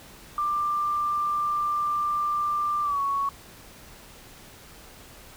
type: tone with pitch glide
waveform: sine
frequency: 1186 to 1113 Hz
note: D6 to C#6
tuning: +17 to +7 cents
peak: -23 dBFS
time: 0.38-3.29 s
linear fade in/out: 2 ms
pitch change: -110 cents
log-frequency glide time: 2.83-3 s
effects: pink hiss -48 dBFS RMS until 5.36 s